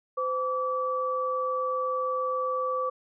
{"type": "tone pair together", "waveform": "sine", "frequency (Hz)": [512.9, 1153], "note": ["C5", "D6"], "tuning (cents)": [-35, -32], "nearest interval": "octave + major second", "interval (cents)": 1403, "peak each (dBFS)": [-29, -28], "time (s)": [0.17, 2.9], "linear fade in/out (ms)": 10, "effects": []}